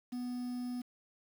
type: tone with quantisation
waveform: triangle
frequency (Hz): 246.9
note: B3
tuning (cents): 0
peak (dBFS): -34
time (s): 0.12-0.82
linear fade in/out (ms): 10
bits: 9
effects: none